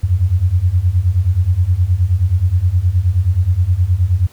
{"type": "beating tone pair", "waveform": "sine", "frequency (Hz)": [84.7, 94.2], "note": ["E2", "F#2"], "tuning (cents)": [48, 32], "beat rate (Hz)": 9.5, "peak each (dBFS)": [-15, -13], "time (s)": [0.03, 4.27], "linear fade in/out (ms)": 10, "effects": ["pink hiss -47 dBFS RMS until 4.32 s"]}